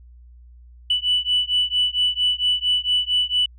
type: beating tone pair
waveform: sine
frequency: 2968 / 2972.4 Hz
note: F#7 / F#7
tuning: +5 / +7 cents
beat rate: 4.4 Hz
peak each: -20 dBFS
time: 0.9-3.46 s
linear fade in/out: 5 ms
effects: tanh soft clip ceiling -11 dBFS + added 60 Hz sine -43 dBFS peak until 3.58 s